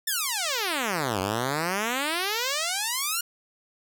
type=exponential two-way sweep; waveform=5% pulse; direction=down then up; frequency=1830 to 91.7 to 1446 Hz; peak=-14 dBFS; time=0.07-3.21 s; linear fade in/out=5 ms; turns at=1.2 s; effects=none